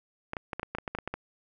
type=clicks; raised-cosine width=0.5 ms; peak=-18 dBFS; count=12; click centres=0.334 / 0.368 / 0.532 / 0.596 / 0.631 / 0.75 / 0.785 / 0.878 / 0.95 / 0.987 / 1.076 / 1.14 s; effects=none